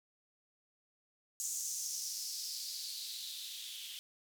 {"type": "noise with band-pass filter sweep", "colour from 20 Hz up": "violet", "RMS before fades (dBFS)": -42, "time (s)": [1.4, 3.99], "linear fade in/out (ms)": 0, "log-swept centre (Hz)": [6900, 3100], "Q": 4.3, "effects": []}